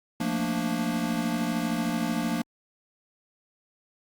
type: chord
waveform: square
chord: Bb major seventh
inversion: second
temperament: equal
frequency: 174.61 / 220 / 233.1 / 293.7 Hz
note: F3 / A3 / Bb3 / D4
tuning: 0 / 0 / 0 / 0 cents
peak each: -33 / -34 / -30 / -33 dBFS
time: 0.2-2.42 s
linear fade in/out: 5 ms
effects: Opus 48 kbps